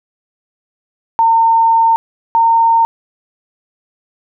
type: tone pair in turn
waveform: sine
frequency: 910 / 915.2 Hz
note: A#5 / A#5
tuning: -42 / -32 cents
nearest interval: unison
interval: 10 cents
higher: second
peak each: -7 dBFS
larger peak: neither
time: 1.19-1.96 / 2.35-2.85 s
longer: first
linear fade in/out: 0 ms
effects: none